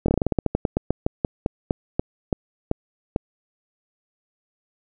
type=slowing click train; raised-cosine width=2 ms; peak=-6 dBFS; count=22; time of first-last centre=0.06-3.161 s; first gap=23 ms; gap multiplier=1.16; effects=none